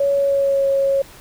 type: tone with pitch glide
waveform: sine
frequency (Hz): 560 to 548.5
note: C#5 to C#5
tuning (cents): +18 to -18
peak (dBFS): -14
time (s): 0-1.02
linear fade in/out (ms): 5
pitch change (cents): -36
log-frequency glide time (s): 0.14-0.67
effects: pink hiss -43 dBFS RMS until 1.2 s